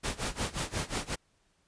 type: noise with tremolo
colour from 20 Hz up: pink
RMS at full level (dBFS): -31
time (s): 0.03-1.16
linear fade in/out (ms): 20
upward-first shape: sine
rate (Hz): 5.6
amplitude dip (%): 90
effects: pink hiss -71 dBFS RMS until 1.67 s + resampled to 22050 Hz